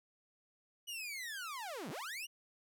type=linear two-way sweep; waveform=sawtooth; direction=down then up; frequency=2960 to 128.2 to 2960 Hz; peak=-38 dBFS; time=0.87-2.27 s; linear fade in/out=20 ms; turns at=1.9 s; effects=none